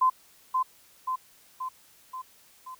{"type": "tone with echo", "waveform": "sine", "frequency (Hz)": 1030, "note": "C6", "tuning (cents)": -28, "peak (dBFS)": -18, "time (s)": [0.01, 0.1], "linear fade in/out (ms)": 10, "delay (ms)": 530, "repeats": 5, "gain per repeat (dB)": -4, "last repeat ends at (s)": 2.75, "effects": ["white hiss -58 dBFS RMS until 2.79 s"]}